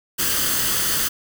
white noise with comb filter, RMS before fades -21 dBFS, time 0.18-1.09 s, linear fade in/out 20 ms, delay 0.64 ms, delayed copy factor +0.55, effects none

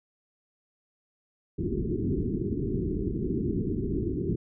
white low-pass noise, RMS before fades -29 dBFS, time 1.58-4.36 s, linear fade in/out 10 ms, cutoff 410 Hz, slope 96 dB/octave, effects none

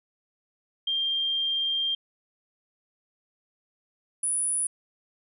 sine tone pair in turn, 3189 / 9819 Hz, G7 / D#9, +29 / -24 cents, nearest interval octave + perfect fifth, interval 1947 cents, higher second, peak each -24 dBFS, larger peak neither, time 0.87-1.95 / 4.23-4.67 s, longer first, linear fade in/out 5 ms, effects none

